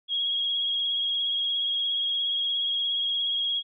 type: tone with vibrato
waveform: sine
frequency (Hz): 3294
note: G#7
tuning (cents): -15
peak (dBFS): -24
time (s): 0.08-3.63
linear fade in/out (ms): 50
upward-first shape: triangle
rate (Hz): 17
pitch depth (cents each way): 33
effects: none